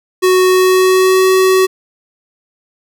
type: tone with pitch glide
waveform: square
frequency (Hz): 370 to 376.3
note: F#4 to F#4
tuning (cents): 0 to +29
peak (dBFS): -8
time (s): 0.22-1.67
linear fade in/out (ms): 20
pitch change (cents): +29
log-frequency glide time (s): 0.46-1.28
effects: none